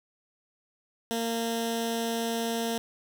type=tone with notch filter; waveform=10% pulse; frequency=229.9 Hz; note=A#3; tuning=24 cents flat; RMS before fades=-30 dBFS; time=1.11-2.78 s; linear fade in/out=0 ms; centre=1200 Hz; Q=1; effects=none